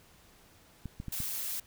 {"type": "clicks", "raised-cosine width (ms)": 5, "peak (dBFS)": -26, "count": 4, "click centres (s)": [0.857, 1.001, 1.083, 1.203]}
{"type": "noise", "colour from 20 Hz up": "blue", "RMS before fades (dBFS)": -36, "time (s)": [1.12, 1.6], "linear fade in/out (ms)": 5}
{"effects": ["pink hiss -60 dBFS RMS until 1.66 s"]}